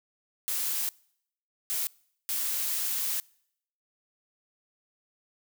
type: noise bursts at uneven times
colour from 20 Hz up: blue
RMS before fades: -30 dBFS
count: 3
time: 0.48-0.89 / 1.7-1.87 / 2.29-3.2 s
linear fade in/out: 0 ms
effects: noise-tail reverb RT60 0.7 s tail -25 dB re dry